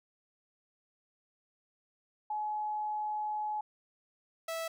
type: tone pair in turn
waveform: sine / sawtooth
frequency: 848 / 655.3 Hz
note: G#5 / E5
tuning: +36 / -10 cents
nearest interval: major third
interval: 446 cents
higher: first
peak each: -32 / -31 dBFS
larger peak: second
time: 2.3-3.61 / 4.48-4.68 s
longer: first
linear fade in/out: 5 ms
effects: none